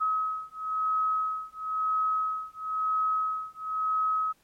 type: beating tone pair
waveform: sine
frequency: 1276 / 1276.99 Hz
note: D#6 / D#6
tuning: +43 / +45 cents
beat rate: 0.99 Hz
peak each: -29 dBFS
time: 0-4.33 s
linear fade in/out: 20 ms
effects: pink hiss -66 dBFS RMS until 4.43 s + MP3 64 kbps